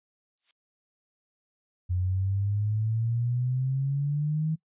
violet noise with exponential growth, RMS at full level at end -41 dBFS, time 0.37-0.51 s, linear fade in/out 2 ms, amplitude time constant 30 ms
sine exponential sweep, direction up, 88.9 to 160 Hz, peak -24 dBFS, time 1.89-4.56 s, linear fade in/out 20 ms
effects noise-tail reverb RT60 0.1 s tail -24 dB re dry + resampled to 8000 Hz

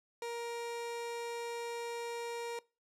30% pulse tone, 470 Hz, A#4, 14 cents sharp, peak -35 dBFS, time 0.22-2.59 s, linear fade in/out 2 ms, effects noise-tail reverb RT60 0.3 s tail -23 dB re dry + low-pass 11000 Hz 12 dB/octave

